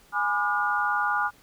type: chord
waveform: sine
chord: G# diminished seventh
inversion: none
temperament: just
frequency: 830.6 / 996.7 / 1196.1 / 1435.3 Hz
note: G#5 / B5 / D6 / F6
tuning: 0 / +16 / +31 / +47 cents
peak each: -28 / -32 / -28 / -26 dBFS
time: 0.12-1.31 s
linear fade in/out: 50 ms
effects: pink hiss -57 dBFS RMS until 1.42 s